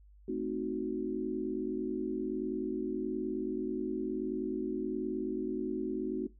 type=chord; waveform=sine; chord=A diminished seventh; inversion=none; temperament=equal; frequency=220 / 261.6 / 311.1 / 370 Hz; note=A3 / C4 / Eb4 / Gb4; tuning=0 / 0 / 0 / 0 cents; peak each=-40 / -38 / -38 / -35 dBFS; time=0.28-6.27 s; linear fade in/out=5 ms; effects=noise-tail reverb RT60 0.2 s tail -18 dB re dry + added 50 Hz sine -55 dBFS peak until 6.39 s